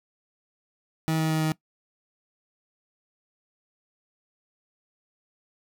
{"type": "tone with pitch steps", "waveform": "30% pulse", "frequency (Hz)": [159.6, 158.68, 157.77, 156.86], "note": ["D#3", "D#3", "D#3", "D#3"], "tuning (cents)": [44, 34, 24, 14], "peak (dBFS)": -20, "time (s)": [1.08, 1.52], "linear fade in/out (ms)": 0, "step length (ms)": 110, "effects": ["noise-tail reverb RT60 0.1 s tail -20 dB re dry"]}